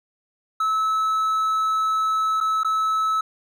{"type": "tone with dropouts", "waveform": "triangle", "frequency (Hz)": 1300, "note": "E6", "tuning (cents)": -24, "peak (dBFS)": -17, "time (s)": [0.6, 3.21], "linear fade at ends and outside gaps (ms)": 5, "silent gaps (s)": [[2.404, 2.409], [2.634, 2.646]], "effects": []}